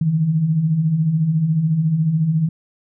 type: beating tone pair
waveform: sine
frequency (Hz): 146.8 / 160.8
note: D3 / E3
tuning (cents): 0 / -43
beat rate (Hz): 14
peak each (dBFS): -24 / -15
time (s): 0.01-2.49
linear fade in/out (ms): 5
effects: none